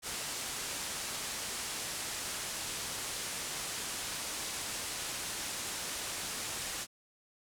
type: low-pass noise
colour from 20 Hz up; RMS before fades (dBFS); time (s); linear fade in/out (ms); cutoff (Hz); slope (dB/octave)
white; -39; 0.02-6.87; 50; 10000; 24
effects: none